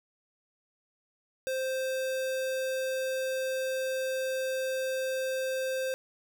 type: tone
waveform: square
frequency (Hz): 523.3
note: C5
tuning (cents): 0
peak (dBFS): -30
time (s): 1.47-5.94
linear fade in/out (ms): 0
effects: none